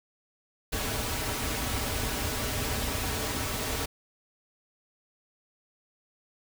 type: noise with comb filter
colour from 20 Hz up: pink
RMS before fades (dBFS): -31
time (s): 0.72-3.86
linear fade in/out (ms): 10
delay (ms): 5.7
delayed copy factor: -0.6
effects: none